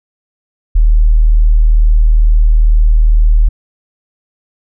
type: tone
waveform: sine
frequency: 38.89 Hz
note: D#1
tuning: in tune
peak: -4 dBFS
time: 0.75-3.49 s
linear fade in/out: 10 ms
effects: none